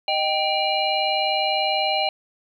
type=tone cluster; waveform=sine; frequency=619 / 780 / 2377 / 2876 / 4105 Hz; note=D#5 / G5 / D7 / F#7 / C8; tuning=-9 / -9 / +20 / -50 / -34 cents; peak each=-26 / -23 / -28 / -27 / -27 dBFS; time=0.08-2.09 s; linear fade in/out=2 ms; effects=9-bit